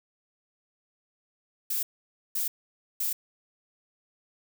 violet noise bursts, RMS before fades -29 dBFS, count 3, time 1.7-3.13 s, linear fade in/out 5 ms, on 130 ms, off 520 ms, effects none

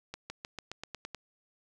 accelerating click train, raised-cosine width 0.2 ms, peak -22 dBFS, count 9, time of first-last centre 0.14-1.147 s, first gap 160 ms, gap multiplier 0.93, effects none

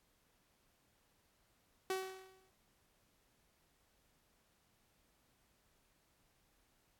sawtooth tone with exponential decay, 378.2 Hz, F#4, 38 cents sharp, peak -30 dBFS, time 1.9-2.5 s, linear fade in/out 2 ms, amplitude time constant 130 ms, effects pink hiss -75 dBFS RMS until 6.99 s + AAC 64 kbps

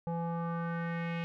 square tone with low-pass filter sweep, 168.4 Hz, E3, 37 cents sharp, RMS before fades -35 dBFS, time 0.07-1.24 s, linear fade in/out 0 ms, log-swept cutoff 760 to 2600 Hz, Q 2.9, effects none

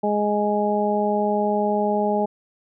harmonic tone, 208 Hz, G#3, 3 cents sharp, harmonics 1 / 2 / 3 / 4, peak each -24 / -24 / -24 / -24 dBFS, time 0.03-2.26 s, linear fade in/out 10 ms, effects none

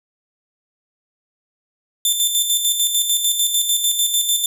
15% pulse tone with tremolo, 3550 Hz, A7, 15 cents sharp, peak -7 dBFS, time 2.05-4.46 s, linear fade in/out 2 ms, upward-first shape square, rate 6.7 Hz, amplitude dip 50%, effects none

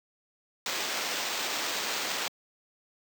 blue noise with sample-and-hold, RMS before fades -32 dBFS, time 0.66-2.28 s, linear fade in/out 2 ms, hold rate 11025 Hz, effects high-pass 300 Hz 12 dB/octave

